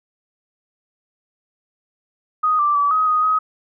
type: tone with pitch steps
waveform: sine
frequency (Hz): 1247 / 1175 / 1150 / 1263 / 1245 / 1264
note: D#6 / D6 / D6 / D#6 / D#6 / D#6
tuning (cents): +3 / +1 / -37 / +26 / +1 / +27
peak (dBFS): -14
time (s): 2.43-3.39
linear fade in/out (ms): 10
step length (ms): 160
effects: none

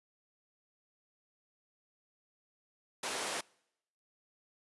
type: high-pass noise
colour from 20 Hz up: pink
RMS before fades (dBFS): -37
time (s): 3.03-3.41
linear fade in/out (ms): 5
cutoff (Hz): 440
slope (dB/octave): 12
effects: noise-tail reverb RT60 0.8 s tail -26 dB re dry + resampled to 24000 Hz

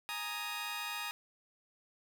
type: chord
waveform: 15% pulse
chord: Ab suspended second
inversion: none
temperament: just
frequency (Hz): 830.6 / 934.4 / 1245.9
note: Ab5 / Bb5 / Eb6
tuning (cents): 0 / +4 / +2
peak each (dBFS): -38 / -36 / -36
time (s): 0.09-1.11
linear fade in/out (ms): 0
effects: none

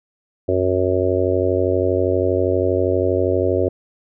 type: harmonic tone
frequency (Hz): 92.5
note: F#2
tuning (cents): 0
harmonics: 1 / 3 / 4 / 5 / 6 / 7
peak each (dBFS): -23 / -25 / -20 / -22 / -22 / -26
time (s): 0.48-3.69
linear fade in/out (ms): 10
effects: none

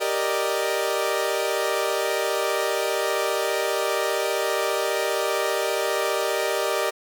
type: chord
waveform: sawtooth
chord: Eb major seventh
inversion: first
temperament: equal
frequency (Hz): 392 / 466.2 / 587.3 / 622.3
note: G4 / Bb4 / D5 / Eb5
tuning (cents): 0 / 0 / 0 / 0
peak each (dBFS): -24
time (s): 0-6.91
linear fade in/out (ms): 20
effects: none

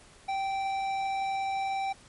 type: tone with tanh clipping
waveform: sine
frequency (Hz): 779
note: G5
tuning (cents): -11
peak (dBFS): -30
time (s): 0.28-1.93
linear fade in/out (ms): 10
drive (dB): 13
effects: pink hiss -55 dBFS RMS until 2.08 s + MP3 48 kbps

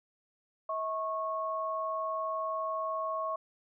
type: tone pair together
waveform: sine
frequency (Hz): 642.6 / 1097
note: E5 / C#6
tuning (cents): -44 / -18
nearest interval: major sixth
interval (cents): 926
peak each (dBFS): -35 / -33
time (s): 0.69-3.36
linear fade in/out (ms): 5
effects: none

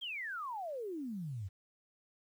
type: exponential sweep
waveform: sine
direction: down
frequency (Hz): 3322 to 89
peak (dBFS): -38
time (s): 0.01-1.49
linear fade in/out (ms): 20
effects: 11-bit

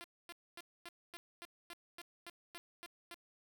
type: tone bursts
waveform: 5% pulse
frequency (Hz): 344.1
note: F4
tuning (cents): -26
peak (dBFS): -36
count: 12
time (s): 0.01-3.144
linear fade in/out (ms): 0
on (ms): 32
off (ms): 250
effects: none

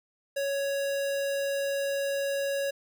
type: tone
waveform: square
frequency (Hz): 556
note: C#5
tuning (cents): +5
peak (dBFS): -28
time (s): 0.36-2.71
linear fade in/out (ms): 10
effects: none

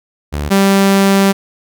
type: tone pair in turn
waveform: sawtooth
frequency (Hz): 73.42 / 196.01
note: D2 / G3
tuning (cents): 0 / 0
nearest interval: octave + perfect fourth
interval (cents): 1700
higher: second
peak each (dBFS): -13 / -4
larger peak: second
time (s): 0.32-0.5 / 0.5-1.33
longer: second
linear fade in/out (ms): 20
effects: none

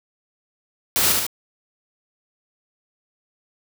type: noise with echo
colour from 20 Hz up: white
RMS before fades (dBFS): -19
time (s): 0.96-1.12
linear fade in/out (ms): 0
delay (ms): 73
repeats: 2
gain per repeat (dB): -3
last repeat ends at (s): 1.266
effects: none

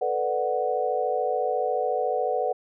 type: chord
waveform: sine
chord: B minor seventh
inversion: third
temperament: equal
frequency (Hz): 440 / 493.9 / 587.3 / 740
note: A4 / B4 / D5 / F#5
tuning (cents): 0 / 0 / 0 / 0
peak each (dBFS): -30 / -27 / -30 / -27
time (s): 0.01-2.53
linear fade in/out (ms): 10
effects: none

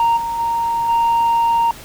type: tone with level steps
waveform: sine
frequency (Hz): 928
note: A#5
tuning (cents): -8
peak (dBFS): -9 / -19 / -15 / -10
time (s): 0-1.71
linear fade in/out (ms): 2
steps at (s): 0.16 / 0.38 / 0.88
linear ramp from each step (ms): 20
effects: tanh soft clip ceiling -11 dBFS + pink hiss -37 dBFS RMS until 1.84 s

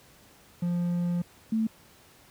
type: tone pair in turn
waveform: triangle / sine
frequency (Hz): 174.61 / 221.7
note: F3 / A3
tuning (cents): 0 / +13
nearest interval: major third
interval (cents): 413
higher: second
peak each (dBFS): -23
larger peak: neither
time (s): 0.62-1.22 / 1.52-1.67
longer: first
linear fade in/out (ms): 5
effects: pink hiss -56 dBFS RMS until 2.3 s + high-pass 60 Hz 12 dB/octave

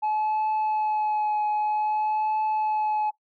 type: tone with vibrato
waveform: sine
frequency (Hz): 854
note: G#5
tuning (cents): +48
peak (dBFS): -20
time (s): 0.02-3.11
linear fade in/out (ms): 20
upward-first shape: triangle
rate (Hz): 0.52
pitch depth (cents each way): 21
effects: noise-tail reverb RT60 0.1 s tail -18 dB re dry + tanh soft clip ceiling -21 dBFS

